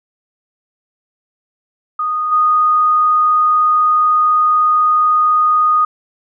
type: tone with level steps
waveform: sine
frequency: 1237 Hz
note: D#6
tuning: 10 cents flat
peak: -15 / -9 dBFS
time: 1.99-5.85 s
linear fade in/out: 5 ms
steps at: 2.31 s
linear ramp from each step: 20 ms
effects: none